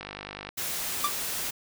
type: click train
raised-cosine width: 0.3 ms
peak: -20 dBFS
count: 25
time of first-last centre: 0.01-0.49 s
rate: 50 Hz
type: noise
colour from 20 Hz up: white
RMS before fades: -32 dBFS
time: 0.57-1.51 s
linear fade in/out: 10 ms
type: tone with exponential decay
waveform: 45% pulse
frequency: 1174.7 Hz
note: D6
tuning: in tune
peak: -20 dBFS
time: 1.04-1.14 s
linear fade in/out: 5 ms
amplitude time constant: 21 ms
effects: none